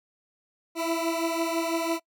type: beating tone pair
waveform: 20% pulse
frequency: 329.6 / 335.6 Hz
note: E4 / E4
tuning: 0 / +31 cents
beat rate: 6 Hz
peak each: -22 / -26 dBFS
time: 0.75-2 s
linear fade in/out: 50 ms
effects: noise-tail reverb RT60 0.1 s tail -25 dB re dry